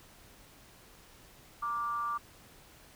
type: tone with frequency modulation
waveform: sine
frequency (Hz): 1174.7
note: D6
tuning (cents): 0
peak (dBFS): -31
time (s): 1.62-2.18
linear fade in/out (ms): 10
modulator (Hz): 241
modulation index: 0.43
effects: pink hiss -57 dBFS RMS until 2.95 s